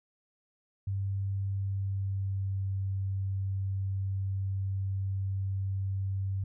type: tone with pitch glide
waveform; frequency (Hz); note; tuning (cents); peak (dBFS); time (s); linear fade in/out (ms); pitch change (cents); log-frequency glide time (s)
sine; 98 to 96.82; G2 to G2; 0 to -21; -29; 0.87-6.44; 5; -21; 1.52-2.69
effects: none